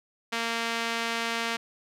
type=tone with band-pass filter; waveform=sawtooth; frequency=230.5 Hz; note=A#3; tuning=19 cents flat; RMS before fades=-30 dBFS; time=0.32-1.57 s; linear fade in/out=10 ms; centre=2600 Hz; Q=0.77; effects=none